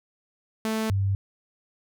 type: tone pair in turn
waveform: sawtooth / sine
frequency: 220 / 98 Hz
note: A3 / G2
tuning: 0 / 0 cents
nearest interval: octave + major second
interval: 1400 cents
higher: first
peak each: -21 dBFS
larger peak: neither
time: 0.65-0.9 / 0.9-1.15 s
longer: neither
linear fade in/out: 0 ms
effects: none